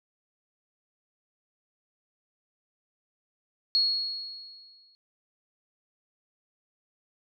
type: tone with exponential decay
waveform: sine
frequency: 4323 Hz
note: C#8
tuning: 44 cents flat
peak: -19 dBFS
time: 3.75-4.95 s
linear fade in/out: 0 ms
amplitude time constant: 260 ms
effects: none